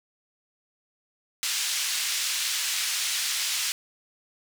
white band-pass noise, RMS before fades -28 dBFS, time 1.43-3.72 s, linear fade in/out 0 ms, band 2100 to 6800 Hz, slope 12 dB/octave, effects none

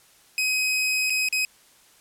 sawtooth tone with dropouts, 2527 Hz, D#7, 26 cents sharp, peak -18 dBFS, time 0.38-1.45 s, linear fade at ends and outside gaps 1 ms, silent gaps 1.098-1.103 / 1.287-1.326 s, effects white hiss -56 dBFS RMS until 2 s + low-pass 12000 Hz 12 dB/octave

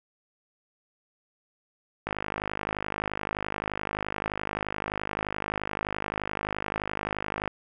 click train, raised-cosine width 0.5 ms, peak -14 dBFS, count 280, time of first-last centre 2.07-7.477 s, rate 51.6 Hz, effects none

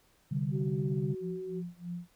sine chord, C suspended second, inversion none, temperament just, 130.81 / 147.16 / 196.22 Hz, C3 / D3 / G3, 0 / +4 / +2 cents, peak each -34 / -31 / -35 dBFS, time 0.31-1.15 s, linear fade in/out 10 ms
sine tone with pitch glide, 376.8 to 373.5 Hz, F#4 to F#4, +32 to +16 cents, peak -36 dBFS, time 0.51-1.63 s, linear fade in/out 50 ms, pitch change -16 cents, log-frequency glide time 0.97-1.1 s
sine tone with tremolo, 174.61 Hz, F3, in tune, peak -34 dBFS, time 1.2-2.09 s, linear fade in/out 50 ms, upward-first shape sine, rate 3.1 Hz, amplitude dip 95%
effects tanh soft clip ceiling -18 dBFS + pink hiss -67 dBFS RMS until 2.15 s

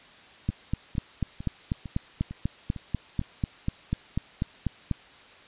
two click trains, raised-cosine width 5 ms, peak -13 / -24 dBFS, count 19 / 7, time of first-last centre 0.49-4.913 / 0.5-3.215 s, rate 4.07 / 2.21 Hz, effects white hiss -51 dBFS RMS until 5.47 s + resampled to 8000 Hz

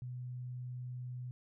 sine tone, 124.8 Hz, B2, 19 cents sharp, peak -40 dBFS, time 0.02-1.31 s, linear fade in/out 0 ms, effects none

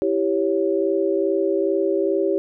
sine chord, C# diminished, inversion first, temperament equal, 329.6 / 392 / 554.4 Hz, E4 / G4 / C#5, 0 / 0 / 0 cents, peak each -23 / -20 / -24 dBFS, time 0.02-2.38 s, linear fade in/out 0 ms, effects none

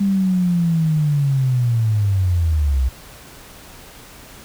sine linear sweep, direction down, 200.3 to 61.6 Hz, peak -14 dBFS, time 0-2.89 s, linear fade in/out 10 ms, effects pink hiss -41 dBFS RMS until 4.44 s

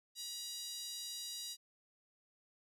5% pulse tone with high-pass filter, 959 Hz, A#5, 49 cents sharp, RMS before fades -45 dBFS, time 0.15-1.57 s, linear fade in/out 50 ms, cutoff 4100 Hz, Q 3.1, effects none

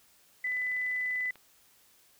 sine tone, 2000 Hz, B6, 21 cents sharp, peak -29 dBFS, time 0.44-1.31 s, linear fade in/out 5 ms
click train, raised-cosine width 0.3 ms, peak -36 dBFS, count 19, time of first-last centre 0.47-1.357 s, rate 20.3 Hz
effects white hiss -63 dBFS RMS until 2.19 s

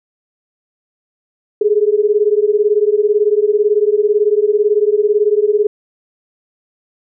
sine beating tone pair, 409.4 / 427.4 Hz, G#4 / G#4, -25 / +50 cents, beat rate 18 Hz, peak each -13 dBFS, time 1.61-5.67 s, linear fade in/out 5 ms, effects none

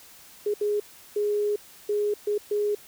sine tone bursts at uneven times, 415.3 Hz, G#4, in tune, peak -22 dBFS, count 6, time 0.46-0.54 / 0.61-0.8 / 1.16-1.56 / 1.89-2.14 / 2.27-2.38 / 2.51-2.75 s, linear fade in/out 5 ms, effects white hiss -50 dBFS RMS until 2.87 s

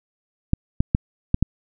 clicks, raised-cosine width 5 ms, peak -4 dBFS, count 5, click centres 0.534 / 0.805 / 0.949 / 1.344 / 1.426 s, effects none

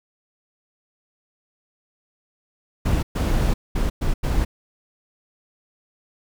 brown noise bursts at uneven times, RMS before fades -20 dBFS, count 5, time 2.85-3.03 / 3.15-3.54 / 3.75-3.9 / 4.01-4.14 / 4.23-4.45 s, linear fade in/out 10 ms, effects none

